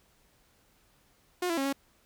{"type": "tone with pitch steps", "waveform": "sawtooth", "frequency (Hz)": [358.7, 335.1, 272.4, 276], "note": ["F4", "E4", "C#4", "C#4"], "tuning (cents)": [46, 29, -30, -7], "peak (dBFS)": -24, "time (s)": [1.42, 1.728], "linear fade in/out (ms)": 5, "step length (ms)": 77, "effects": ["pink hiss -66 dBFS RMS until 2.05 s"]}